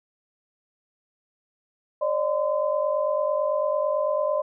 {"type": "tone cluster", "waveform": "sine", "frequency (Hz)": [555, 604, 1026], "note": ["C#5", "D5", "C6"], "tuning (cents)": [2, 48, -34], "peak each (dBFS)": [-27, -23, -30], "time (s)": [2.01, 4.42], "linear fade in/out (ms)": 10, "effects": []}